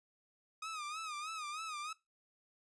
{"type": "tone with vibrato", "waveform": "sawtooth", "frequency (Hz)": 1244.5, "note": "D#6", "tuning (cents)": 0, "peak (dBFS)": -37, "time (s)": [0.62, 1.93], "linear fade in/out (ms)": 5, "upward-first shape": "sine", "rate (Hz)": 3.2, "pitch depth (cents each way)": 97, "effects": ["noise-tail reverb RT60 0.2 s tail -18 dB re dry", "resampled to 22050 Hz"]}